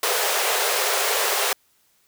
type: high-pass noise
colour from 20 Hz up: pink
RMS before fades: -22 dBFS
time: 0.03-1.53 s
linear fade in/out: 2 ms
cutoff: 390 Hz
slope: 96 dB/octave
effects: white hiss -63 dBFS RMS until 2.07 s